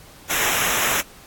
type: noise with comb filter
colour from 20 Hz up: pink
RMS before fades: -21 dBFS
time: 0.29-1.02 s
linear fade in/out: 20 ms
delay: 0.22 ms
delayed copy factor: -0.85
effects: pink hiss -46 dBFS RMS until 1.26 s + AAC 64 kbps